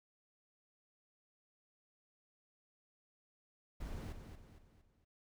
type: noise with echo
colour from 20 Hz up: brown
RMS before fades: -44 dBFS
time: 3.8-4.13 s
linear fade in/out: 10 ms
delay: 230 ms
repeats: 4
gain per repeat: -7 dB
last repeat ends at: 5.05 s
effects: none